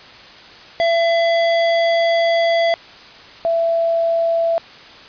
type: tone pair in turn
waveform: square / sine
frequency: 672 / 667 Hz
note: E5 / E5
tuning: +33 / +20 cents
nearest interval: unison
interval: 13 cents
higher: first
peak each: -14 dBFS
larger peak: neither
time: 0.8-2.74 / 3.45-4.58 s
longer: first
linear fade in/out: 0 ms
effects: white hiss -40 dBFS RMS until 5.08 s + resampled to 11025 Hz